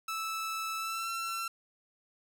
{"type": "tone with pitch glide", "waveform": "sawtooth", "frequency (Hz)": [1313, 1349.1], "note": ["E6", "E6"], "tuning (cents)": [-7, 40], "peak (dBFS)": -30, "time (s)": [0.08, 1.48], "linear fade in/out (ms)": 5, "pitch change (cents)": 47, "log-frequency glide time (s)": [0.77, 1.1], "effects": ["10-bit"]}